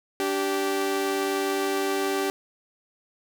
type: tone pair together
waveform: sawtooth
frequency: 290 / 389.1 Hz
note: D4 / G4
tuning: -22 / -13 cents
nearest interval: perfect fourth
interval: 509 cents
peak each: -26 / -21 dBFS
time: 0.2-2.3 s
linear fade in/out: 0 ms
effects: none